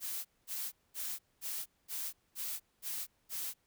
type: noise bursts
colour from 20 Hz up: blue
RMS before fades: -39 dBFS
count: 8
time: 0-3.54 s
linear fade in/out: 50 ms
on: 250 ms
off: 220 ms
effects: pink hiss -75 dBFS RMS until 3.66 s